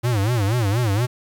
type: tone with vibrato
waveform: square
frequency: 110.2 Hz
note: A2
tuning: 3 cents sharp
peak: -18 dBFS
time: 0.03-1.07 s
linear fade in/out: 20 ms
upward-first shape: sine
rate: 4.2 Hz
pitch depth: 220 cents each way
effects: 9-bit